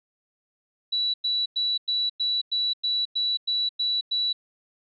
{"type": "tone bursts", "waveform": "sine", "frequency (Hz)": 3937, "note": "B7", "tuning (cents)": -6, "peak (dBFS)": -22, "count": 11, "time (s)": [0.92, 4.33], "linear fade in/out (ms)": 10, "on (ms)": 220, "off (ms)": 99, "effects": []}